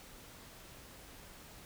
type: silence
effects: pink hiss -54 dBFS RMS until 1.65 s